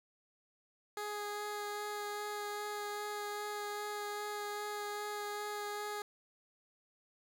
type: tone with vibrato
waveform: 15% pulse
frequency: 415.3 Hz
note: G#4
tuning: in tune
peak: -32 dBFS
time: 0.97-6.02 s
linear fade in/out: 2 ms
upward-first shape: sine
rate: 2.5 Hz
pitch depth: 10 cents each way
effects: none